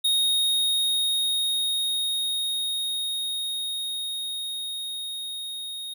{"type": "tone with level ramp", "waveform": "square", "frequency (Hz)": 3729, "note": "A#7", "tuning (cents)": 0, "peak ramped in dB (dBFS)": [-20, -33], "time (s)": [0.04, 5.94], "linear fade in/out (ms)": 10, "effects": []}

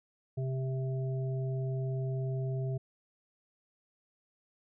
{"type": "harmonic tone", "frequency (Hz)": 131.6, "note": "C3", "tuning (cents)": 10, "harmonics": [1, 3, 5], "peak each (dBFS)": [-31, -41, -45], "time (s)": [0.37, 2.78], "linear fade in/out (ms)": 10, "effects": []}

